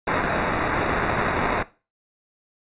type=noise with sample-and-hold; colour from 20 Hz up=violet; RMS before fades=-23 dBFS; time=0.07-1.63 s; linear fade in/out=5 ms; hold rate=3150 Hz; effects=noise-tail reverb RT60 0.3 s tail -17 dB re dry + resampled to 8000 Hz